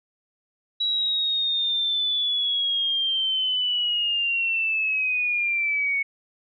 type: linear sweep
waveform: sine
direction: down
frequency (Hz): 3902 to 2209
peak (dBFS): -21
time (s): 0.8-6.03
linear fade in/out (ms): 10
effects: none